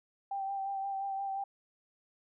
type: tone with vibrato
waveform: sine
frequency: 784 Hz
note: G5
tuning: in tune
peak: -33 dBFS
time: 0.31-1.44 s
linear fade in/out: 5 ms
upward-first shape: sine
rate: 5.7 Hz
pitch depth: 23 cents each way
effects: none